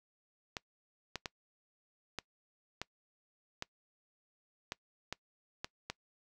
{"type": "clicks", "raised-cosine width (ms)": 0.2, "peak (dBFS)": -20, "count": 10, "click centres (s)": [0.568, 1.157, 1.258, 2.187, 2.816, 3.624, 4.721, 5.126, 5.645, 5.9], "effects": ["noise-tail reverb RT60 0.1 s tail -23 dB re dry"]}